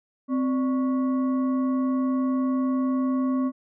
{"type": "tone with frequency modulation", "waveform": "sine", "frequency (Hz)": 260, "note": "C4", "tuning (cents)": -11, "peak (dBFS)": -21, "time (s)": [0.28, 3.52], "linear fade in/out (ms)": 50, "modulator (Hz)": 849, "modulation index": 0.39, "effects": []}